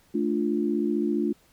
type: chord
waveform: sine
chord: D minor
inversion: second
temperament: equal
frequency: 220 / 293.7 / 349.2 Hz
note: A3 / D4 / F4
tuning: 0 / 0 / 0 cents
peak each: -27 dBFS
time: 0.14-1.33 s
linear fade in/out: 10 ms
effects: pink hiss -61 dBFS RMS until 1.52 s